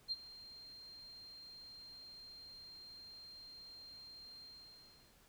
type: tone with ADSR envelope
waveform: sine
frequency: 4186 Hz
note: C8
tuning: in tune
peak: -34 dBFS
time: 0.08-5.16 s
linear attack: 37 ms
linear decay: 33 ms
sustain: -18 dB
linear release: 750 ms
effects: pink hiss -67 dBFS RMS until 5.28 s